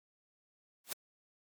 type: noise with exponential growth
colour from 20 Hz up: white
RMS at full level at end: -32 dBFS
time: 0.84-0.93 s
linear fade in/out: 5 ms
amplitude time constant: 18 ms
effects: high-pass 200 Hz 12 dB/octave + MP3 96 kbps